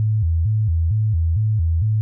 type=tone with vibrato; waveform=sine; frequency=94.3 Hz; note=F#2; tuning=33 cents sharp; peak=-15 dBFS; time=0-2.01 s; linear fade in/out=0 ms; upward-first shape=square; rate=2.2 Hz; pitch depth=240 cents each way; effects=none